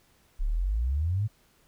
sine exponential sweep, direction up, 32.68 to 112.1 Hz, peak -24 dBFS, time 0.39-1.28 s, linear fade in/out 20 ms, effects pink hiss -64 dBFS RMS until 1.67 s

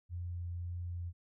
sine tone with vibrato, 87.31 Hz, F2, in tune, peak -37 dBFS, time 0.09-1.13 s, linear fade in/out 50 ms, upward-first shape triangle, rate 1.8 Hz, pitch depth 10 cents each way, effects none

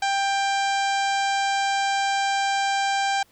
harmonic tone, 790 Hz, G5, 13 cents sharp, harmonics 1 / 2 / 3 / 4 / 5 / 6 / 7 / 8 / 9 / 10, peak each -22 / -28 / -32 / -34 / -36 / -38 / -39 / -40 / -41 / -42 dBFS, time 0.02-3.23 s, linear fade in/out 5 ms, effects pink hiss -59 dBFS RMS until 3.31 s

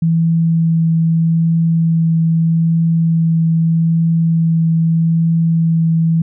sine tone with vibrato, 164.3 Hz, E3, 5 cents flat, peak -10 dBFS, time 0.02-6.22 s, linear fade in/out 5 ms, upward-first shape triangle, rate 0.8 Hz, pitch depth 10 cents each way, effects none

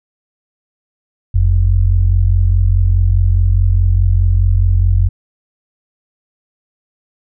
sine tone pair together, 45.9 / 90.7 Hz, F#1 / F#2, -13 / -34 cents, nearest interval octave, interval 1179 cents, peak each -11 dBFS, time 1.34-5.09 s, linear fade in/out 10 ms, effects none

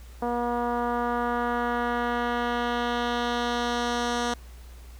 10% pulse tone with low-pass filter sweep, 240 Hz, B3, 49 cents flat, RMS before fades -27 dBFS, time 0.22-4.34 s, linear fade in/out 5 ms, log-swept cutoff 830 to 6500 Hz, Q 1.2, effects added 60 Hz sine -42 dBFS peak until 4.99 s + pink hiss -54 dBFS RMS until 4.99 s

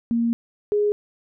sine tone pair in turn, 233 / 415.2 Hz, A#3 / G#4, -1 / 0 cents, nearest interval minor seventh, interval 1001 cents, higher second, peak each -18 / -17 dBFS, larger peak second, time 0.11-0.33 / 0.72-0.92 s, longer first, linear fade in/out 0 ms, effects none

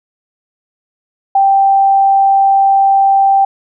sine tone, 784 Hz, G5, in tune, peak -6 dBFS, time 1.35-3.45 s, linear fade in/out 5 ms, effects none

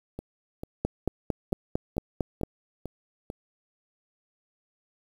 two click trains, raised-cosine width 2 ms, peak -12 / -22 dBFS, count 8 / 8, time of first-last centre 0.85-2.434 / 0.19-3.301 s, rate 4.42 / 2.25 Hz, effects 8-bit

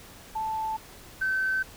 sine tone pair in turn, 878 / 1536.4 Hz, A5 / G6, -4 / -35 cents, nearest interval minor seventh, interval 969 cents, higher second, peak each -27 / -23 dBFS, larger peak second, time 0.35-0.77 / 1.21-1.63 s, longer neither, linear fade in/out 10 ms, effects tanh soft clip ceiling -19 dBFS + pink hiss -48 dBFS RMS until 1.76 s

